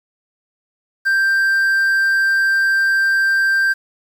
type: tone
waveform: triangle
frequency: 1576 Hz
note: G6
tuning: 9 cents sharp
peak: -11 dBFS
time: 1.05-3.74 s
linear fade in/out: 20 ms
effects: 7-bit